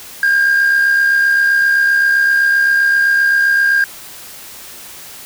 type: tone with amplitude modulation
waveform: sine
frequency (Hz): 1609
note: G6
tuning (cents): +45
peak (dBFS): -5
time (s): 0.23-3.84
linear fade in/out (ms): 2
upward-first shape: sine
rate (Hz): 67.7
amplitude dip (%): 50
effects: tanh soft clip ceiling -7 dBFS + white hiss -34 dBFS RMS until 5.25 s